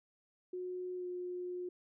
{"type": "tone with pitch glide", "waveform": "sine", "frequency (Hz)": [363.7, 358.9], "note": ["F#4", "F4"], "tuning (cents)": [-30, 47], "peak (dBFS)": -38, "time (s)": [0.53, 1.69], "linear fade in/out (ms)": 5, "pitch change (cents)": -23, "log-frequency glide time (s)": [0.96, 1.05], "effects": []}